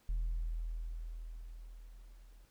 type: tone with level ramp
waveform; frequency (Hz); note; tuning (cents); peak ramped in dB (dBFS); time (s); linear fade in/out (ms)
sine; 40.94; E1; -11; -29 to -55; 0.09-2.45; 0
effects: tanh soft clip ceiling -30 dBFS + pink hiss -70 dBFS RMS until 2.5 s